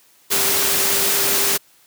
sine tone in noise, 396.8 Hz, G4, 21 cents sharp, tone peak -29 dBFS, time 0.3-1.58 s, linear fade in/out 20 ms, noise white, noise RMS -18 dBFS, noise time 0.3-1.58 s, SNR -14 dB, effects white hiss -54 dBFS RMS until 1.86 s + high-pass 100 Hz 12 dB/octave

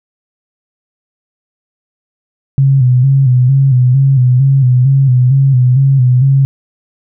sine tone with vibrato, 130.81 Hz, C3, in tune, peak -5 dBFS, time 2.58-6.45 s, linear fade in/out 0 ms, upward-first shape square, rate 2.2 Hz, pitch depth 72 cents each way, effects none

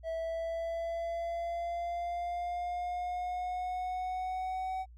triangle linear sweep, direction up, 652 to 755 Hz, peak -31 dBFS, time 0.03-4.86 s, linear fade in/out 50 ms, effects added 59 Hz sine -50 dBFS peak until 4.97 s

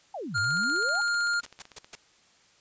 sine exponential two-way sweep, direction down then up, 864 to 93 to 864 Hz, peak -33 dBFS, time 0.14-1.01 s, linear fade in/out 5 ms, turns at 0.39 s
square tone, 1408 Hz, F6, 14 cents sharp, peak -25 dBFS, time 0.34-1.41 s, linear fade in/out 20 ms
click train, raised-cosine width 0.2 ms, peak -30 dBFS, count 24, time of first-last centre 0.38-1.845 s, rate 15.7 Hz
white noise bursts, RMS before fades -39 dBFS, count 4, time 1.43-1.954 s, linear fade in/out 5 ms, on 26 ms, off 140 ms
effects white hiss -61 dBFS RMS until 2.6 s + resampled to 16000 Hz

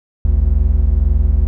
triangle tone pair together, 51.65 / 73.6 Hz, G#1 / D2, -9 / +4 cents, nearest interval tritone, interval 613 cents, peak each -11 dBFS, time 0.25-1.47 s, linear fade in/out 0 ms, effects none

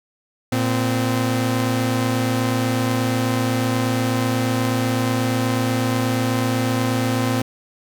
sawtooth tone pair together, 115.1 / 258.4 Hz, A#2 / C4, -22 / -21 cents, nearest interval octave + major second, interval 1401 cents, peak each -17 dBFS, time 0.52-7.42 s, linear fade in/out 5 ms, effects none

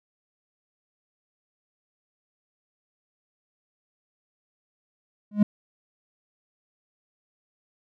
triangle tone with exponential growth, 207.7 Hz, G#3, in tune, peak -9 dBFS, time 5.31-5.43 s, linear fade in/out 5 ms, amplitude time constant 26 ms, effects none

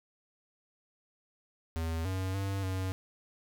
square tone with pitch steps, 81.8 / 94.2 / 97.8 / 94.1 Hz, E2 / F#2 / G2 / F#2, -13 / +32 / -4 / +30 cents, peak -32 dBFS, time 1.76-2.92 s, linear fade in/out 0 ms, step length 290 ms, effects none

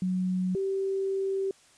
sine tone pair in turn, 184.2 / 387.6 Hz, F#3 / G4, -7 / -20 cents, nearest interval octave + minor second, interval 1287 cents, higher second, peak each -25 / -26 dBFS, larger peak first, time 0.02-0.55 / 0.55-1.51 s, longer second, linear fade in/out 2 ms, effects white hiss -59 dBFS RMS until 1.77 s + resampled to 22050 Hz

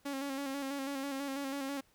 sawtooth tone with vibrato, 275.4 Hz, C#4, 11 cents flat, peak -32 dBFS, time 0.05-1.81 s, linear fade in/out 10 ms, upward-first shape square, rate 6.1 Hz, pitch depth 39 cents each way, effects pink hiss -69 dBFS RMS until 1.94 s

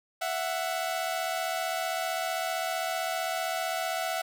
sawtooth tone pair together, 664.5 / 740 Hz, E5 / F#5, +14 / 0 cents, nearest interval major second, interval 186 cents, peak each -28 dBFS, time 0.21-4.22 s, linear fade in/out 10 ms, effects none

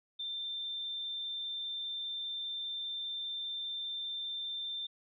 sine tone with vibrato, 3575 Hz, A7, 27 cents sharp, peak -36 dBFS, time 0.19-4.87 s, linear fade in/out 10 ms, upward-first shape sine, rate 20 Hz, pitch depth 9 cents each way, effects none

